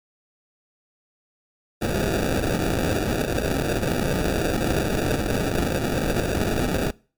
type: noise with sample-and-hold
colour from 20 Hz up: white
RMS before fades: -23 dBFS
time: 1.81-6.91 s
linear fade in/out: 10 ms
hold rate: 1050 Hz
effects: noise-tail reverb RT60 0.4 s tail -24 dB re dry + MP3 96 kbps